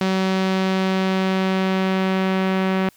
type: tone with low-pass filter sweep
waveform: sawtooth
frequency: 189.3 Hz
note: F#3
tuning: 40 cents sharp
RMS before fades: -20 dBFS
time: 0.01-2.89 s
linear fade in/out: 2 ms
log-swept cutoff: 4500 to 2600 Hz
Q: 1.1
effects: white hiss -55 dBFS RMS until 2.96 s